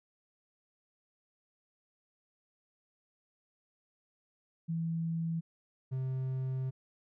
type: tone pair in turn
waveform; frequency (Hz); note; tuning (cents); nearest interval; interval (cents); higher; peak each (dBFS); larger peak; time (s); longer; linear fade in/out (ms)
sine / triangle; 164.81 / 130.81; E3 / C3; 0 / 0; major third; 400; first; -31 / -30; second; 4.68-5.41 / 5.91-6.71; second; 20
effects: none